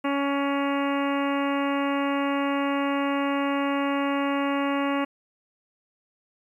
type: harmonic tone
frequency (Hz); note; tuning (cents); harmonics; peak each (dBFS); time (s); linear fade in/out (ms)
280; C#4; +18; 1 / 2 / 3 / 4 / 5 / 6 / 7 / 8 / 9 / 10; -25 / -30 / -33 / -31 / -38 / -40 / -38 / -40 / -42 / -39; 0.04-5.05; 10
effects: 10-bit